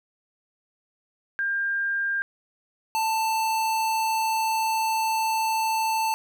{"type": "tone pair in turn", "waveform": ["sine", "square"], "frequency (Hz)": [1600, 886.6], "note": ["G6", "A5"], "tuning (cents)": [35, 13], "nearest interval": "minor seventh", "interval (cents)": 1022, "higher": "first", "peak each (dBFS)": -23, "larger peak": "neither", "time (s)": [[1.39, 2.22], [2.95, 6.14]], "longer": "second", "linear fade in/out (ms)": 0, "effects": []}